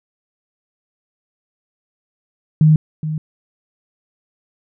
sine tone with echo, 155.1 Hz, D#3, 5 cents flat, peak -7 dBFS, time 2.61-2.76 s, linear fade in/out 2 ms, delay 420 ms, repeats 1, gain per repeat -12 dB, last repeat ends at 3.18 s, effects none

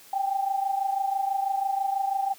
sine tone pair together, 779.9 / 806 Hz, G5 / G5, -9 / +48 cents, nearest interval minor second, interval 57 cents, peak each -25 / -30 dBFS, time 0.13-2.34 s, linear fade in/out 5 ms, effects white hiss -51 dBFS RMS until 2.38 s + high-pass 100 Hz 12 dB/octave

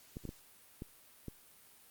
clicks, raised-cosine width 3 ms, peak -29 dBFS, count 5, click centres 0.169 / 0.253 / 0.291 / 0.821 / 1.283 s, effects white hiss -61 dBFS RMS until 1.9 s + Opus 48 kbps

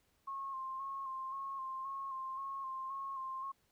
sine tone with vibrato, 1072 Hz, C6, 42 cents sharp, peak -39 dBFS, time 0.27-3.52 s, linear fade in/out 10 ms, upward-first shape square, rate 1.9 Hz, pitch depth 28 cents each way, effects pink hiss -75 dBFS RMS until 3.71 s

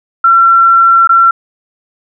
sine tone with dropouts, 1357 Hz, E6, 50 cents sharp, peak -3 dBFS, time 0.24-1.31 s, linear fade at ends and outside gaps 5 ms, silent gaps 1.074-1.092 s, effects none

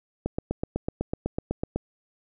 click train, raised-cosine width 2 ms, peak -13 dBFS, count 13, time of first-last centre 0.26-1.76 s, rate 8 Hz, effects none

